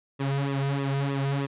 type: tone with flanger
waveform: sawtooth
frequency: 138.59 Hz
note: C#3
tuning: in tune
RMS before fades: -27 dBFS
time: 0.19-1.47 s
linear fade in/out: 20 ms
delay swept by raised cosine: 1.3 to 3.7 ms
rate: 3.2 Hz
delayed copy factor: -0.75
effects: resampled to 8000 Hz